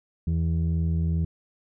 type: tone pair together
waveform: sine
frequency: 82.41 / 164.81 Hz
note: E2 / E3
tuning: 0 / 0 cents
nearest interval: octave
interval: 1200 cents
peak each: -21 / -23 dBFS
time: 0.27-1.25 s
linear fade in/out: 5 ms
effects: tanh soft clip ceiling -19 dBFS